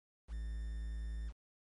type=tone with quantisation; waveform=triangle; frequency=55 Hz; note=A1; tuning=in tune; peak=-36 dBFS; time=0.28-1.33 s; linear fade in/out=50 ms; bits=10; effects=MP3 48 kbps